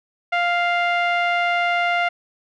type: tone with low-pass filter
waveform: sawtooth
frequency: 698.5 Hz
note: F5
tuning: in tune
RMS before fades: -20 dBFS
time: 0.32-2.09 s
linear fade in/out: 10 ms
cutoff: 2300 Hz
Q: 2.3
effects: none